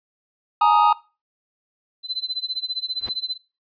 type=chord; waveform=triangle; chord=Ab suspended second; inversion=none; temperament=equal with one note detuned; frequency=842.2 / 932.3 / 1244.5 Hz; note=Ab5 / Bb5 / Eb6; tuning=+24 / 0 / 0 cents; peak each=-16 dBFS; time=0.61-0.93 s; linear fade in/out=5 ms
type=tone with tremolo; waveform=sine; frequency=4044 Hz; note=B7; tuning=40 cents sharp; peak=-21 dBFS; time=2.03-3.38 s; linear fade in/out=50 ms; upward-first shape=sine; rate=15 Hz; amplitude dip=95%
type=noise with exponential growth; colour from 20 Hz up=pink; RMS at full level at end=-34 dBFS; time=2.94-3.09 s; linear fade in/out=1 ms; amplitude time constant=32 ms
effects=noise-tail reverb RT60 0.3 s tail -20 dB re dry + resampled to 11025 Hz